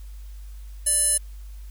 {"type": "tone with band-pass filter", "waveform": "square", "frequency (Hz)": 587.3, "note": "D5", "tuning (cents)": 0, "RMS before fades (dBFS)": -21, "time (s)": [0.86, 1.18], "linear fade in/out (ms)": 10, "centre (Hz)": 10000, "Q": 9.3, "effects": ["added 50 Hz sine -36 dBFS peak until 1.7 s", "white hiss -57 dBFS RMS until 1.7 s"]}